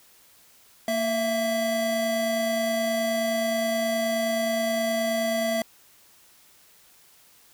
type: tone pair together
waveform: square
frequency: 230.8 / 662.9 Hz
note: A#3 / E5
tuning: -17 / +10 cents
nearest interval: octave + tritone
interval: 1827 cents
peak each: -30 / -25 dBFS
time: 0.88-5.62 s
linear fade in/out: 2 ms
effects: white hiss -56 dBFS RMS until 7.53 s